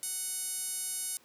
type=tone with band-pass filter; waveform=5% pulse; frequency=740 Hz; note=F#5; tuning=in tune; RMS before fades=-36 dBFS; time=0.03-1.17 s; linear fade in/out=0 ms; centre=11000 Hz; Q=2.6; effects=pink hiss -62 dBFS RMS until 1.24 s + high-pass 200 Hz 12 dB/octave